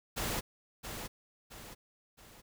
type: noise with echo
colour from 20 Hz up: pink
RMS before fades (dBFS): -35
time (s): 0.16-0.41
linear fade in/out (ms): 20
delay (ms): 670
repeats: 3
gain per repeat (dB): -7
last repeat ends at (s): 2.42
effects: none